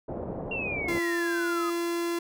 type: low-pass noise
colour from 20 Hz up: white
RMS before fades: -35 dBFS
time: 0.08-0.99 s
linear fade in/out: 10 ms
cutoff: 680 Hz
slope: 24 dB/octave
type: exponential sweep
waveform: sine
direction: down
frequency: 2781 to 1234 Hz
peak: -30 dBFS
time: 0.51-1.7 s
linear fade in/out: 5 ms
type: tone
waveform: 45% pulse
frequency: 341.6 Hz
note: F4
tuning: 38 cents flat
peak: -27 dBFS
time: 0.88-2.19 s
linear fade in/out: 5 ms
effects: none